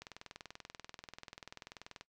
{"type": "click train", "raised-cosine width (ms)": 0.2, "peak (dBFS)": -29, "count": 42, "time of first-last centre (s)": [0.02, 2.01], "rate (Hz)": 20.6, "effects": ["noise-tail reverb RT60 0.1 s tail -19 dB re dry"]}